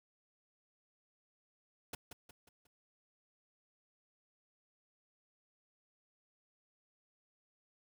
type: noise with echo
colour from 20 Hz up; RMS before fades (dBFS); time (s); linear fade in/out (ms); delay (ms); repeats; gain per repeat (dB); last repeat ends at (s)
pink; -42; 1.93-1.95; 5; 180; 4; -7; 2.67
effects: none